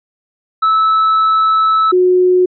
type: tone pair in turn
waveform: triangle / sine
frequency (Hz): 1306 / 364.4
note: E6 / F#4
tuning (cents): -17 / -26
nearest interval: octave + minor seventh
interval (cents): 2209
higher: first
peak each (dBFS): -7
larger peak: neither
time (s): 0.62-1.92 / 1.92-2.46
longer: first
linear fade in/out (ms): 10
effects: resampled to 11025 Hz